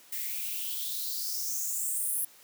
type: noise with high-pass filter sweep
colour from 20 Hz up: violet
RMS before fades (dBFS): -33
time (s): 0.12-2.25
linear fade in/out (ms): 5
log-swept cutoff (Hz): 1900 to 11000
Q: 5.6
effects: white hiss -56 dBFS RMS until 2.43 s + high-pass 150 Hz 12 dB/octave